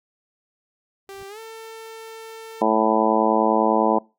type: noise with exponential growth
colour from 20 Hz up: brown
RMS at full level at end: -43 dBFS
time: 1.07-1.23 s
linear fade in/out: 1 ms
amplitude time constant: 34 ms
type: tone with pitch glide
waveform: sawtooth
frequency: 392 to 447.7 Hz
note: G4 to A4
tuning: 0 to +30 cents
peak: -32 dBFS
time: 1.09-2.62 s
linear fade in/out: 0 ms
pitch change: +230 cents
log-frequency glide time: 1.28-1.39 s
type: harmonic tone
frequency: 110 Hz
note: A2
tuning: in tune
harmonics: 2 / 3 / 4 / 5 / 6 / 7 / 8 / 9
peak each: -24 / -24 / -24 / -24 / -24 / -24 / -24 / -24 dBFS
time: 2.61-3.99 s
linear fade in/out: 10 ms
effects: noise-tail reverb RT60 0.3 s tail -25 dB re dry